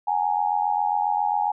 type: tone with amplitude modulation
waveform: sine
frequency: 830.6 Hz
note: G#5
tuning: in tune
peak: -16 dBFS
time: 0.07-1.52 s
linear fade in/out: 10 ms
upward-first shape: sine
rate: 87.4 Hz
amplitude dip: 90%
effects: none